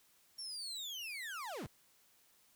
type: linear sweep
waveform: 35% pulse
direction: down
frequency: 5570 to 51.9 Hz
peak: -40 dBFS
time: 0.38-1.67 s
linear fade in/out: 10 ms
effects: white hiss -69 dBFS RMS until 2.55 s